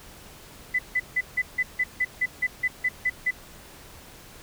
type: tone bursts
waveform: sine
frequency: 2003 Hz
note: B6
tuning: 24 cents sharp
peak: -20 dBFS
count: 13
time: 0.74-3.31 s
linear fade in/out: 10 ms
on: 50 ms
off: 160 ms
effects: pink hiss -47 dBFS RMS until 4.42 s